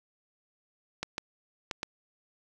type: clicks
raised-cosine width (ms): 0.2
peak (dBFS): -15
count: 4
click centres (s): 1.03 / 1.181 / 1.712 / 1.831
effects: none